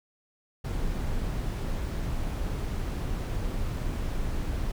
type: noise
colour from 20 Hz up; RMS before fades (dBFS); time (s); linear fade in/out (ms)
brown; -30; 0.64-4.72; 10
effects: none